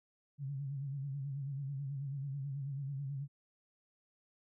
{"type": "tone with vibrato", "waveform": "sine", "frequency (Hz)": 138.59, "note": "C#3", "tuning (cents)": 0, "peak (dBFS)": -37, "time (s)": [0.38, 3.28], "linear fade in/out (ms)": 50, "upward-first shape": "sine", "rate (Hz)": 9.2, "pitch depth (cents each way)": 73, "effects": []}